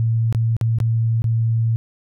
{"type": "tone with dropouts", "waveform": "sine", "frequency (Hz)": 113.9, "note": "A#2", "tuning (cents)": -40, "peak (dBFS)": -15, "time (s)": [0, 1.76], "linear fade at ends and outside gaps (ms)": 0, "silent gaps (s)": [[0.326, 0.348], [0.566, 0.612], [0.786, 0.802], [1.22, 1.242]], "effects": []}